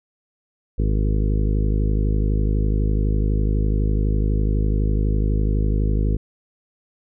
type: harmonic tone with a mistuned harmonic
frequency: 52 Hz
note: G#1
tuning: 3 cents sharp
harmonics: 1 / 2 / 3 / 4 / 5 / 6 / 7 / 8 / 9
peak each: -18 / -24 / -28 / -30 / -32 / -34 / -35 / -36 / -37 dBFS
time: 0.78-6.17 s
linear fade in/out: 10 ms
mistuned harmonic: 9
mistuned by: +19 cents
effects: none